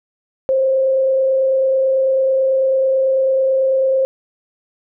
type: tone with frequency modulation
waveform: sine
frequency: 530 Hz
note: C5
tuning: 22 cents sharp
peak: -12 dBFS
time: 0.49-4.05 s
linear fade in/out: 0 ms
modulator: 29.1 Hz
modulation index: 0.22
effects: none